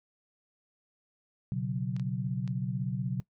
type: chord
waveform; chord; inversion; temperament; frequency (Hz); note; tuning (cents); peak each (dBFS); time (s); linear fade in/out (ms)
sine; B suspended second; none; equal with one note detuned; 123.47 / 139.64 / 185; B2 / C#3 / F#3; 0 / +13 / 0; -34; 1.52-3.2; 0
type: clicks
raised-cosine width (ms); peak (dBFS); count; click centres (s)
0.2; -31; 3; 1.965 / 1.997 / 2.477
effects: noise-tail reverb RT60 0.1 s tail -19 dB re dry